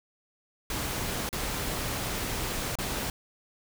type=noise with dropouts; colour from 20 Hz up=pink; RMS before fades=-32 dBFS; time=0.7-3.1 s; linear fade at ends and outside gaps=2 ms; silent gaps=1.291-1.328 / 2.755-2.786 s; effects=none